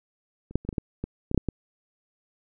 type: clicks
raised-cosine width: 3 ms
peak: -30 / -8 / -30 / -15 / -26 / -13 / -17 / -18 / -8 / -7 / -13 dBFS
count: 11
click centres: 0.51 / 0.556 / 0.65 / 0.69 / 0.728 / 0.782 / 1.04 / 1.314 / 1.346 / 1.377 / 1.487 s
effects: none